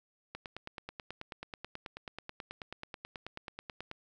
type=click train; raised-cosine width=0.3 ms; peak=-25 dBFS; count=34; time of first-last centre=0.35-3.914 s; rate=9.26 Hz; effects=none